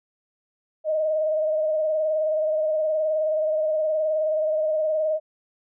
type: tone with vibrato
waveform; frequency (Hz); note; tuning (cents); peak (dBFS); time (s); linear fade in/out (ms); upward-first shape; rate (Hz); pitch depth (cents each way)
sine; 622.3; D#5; 0; -20; 0.84-5.2; 50; sine; 19; 37
effects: none